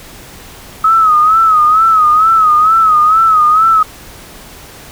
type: tone with vibrato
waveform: sine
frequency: 1274 Hz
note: D#6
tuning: 41 cents sharp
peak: -5 dBFS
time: 0.84-3.83 s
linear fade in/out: 5 ms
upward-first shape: sine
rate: 2.2 Hz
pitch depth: 82 cents each way
effects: pink hiss -34 dBFS RMS until 4.91 s